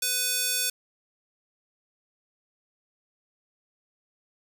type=tone with high-pass filter; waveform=square; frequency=500 Hz; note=B4; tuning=21 cents sharp; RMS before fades=-27 dBFS; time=0.02-0.7 s; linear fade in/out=5 ms; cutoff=4000 Hz; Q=0.53; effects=8-bit